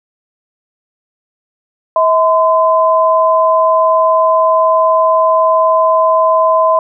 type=tone pair together; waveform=sine; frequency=643.2 / 1022 Hz; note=E5 / C6; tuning=-43 / -41 cents; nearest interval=minor sixth; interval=802 cents; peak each=-10 dBFS; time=1.96-6.79 s; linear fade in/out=2 ms; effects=none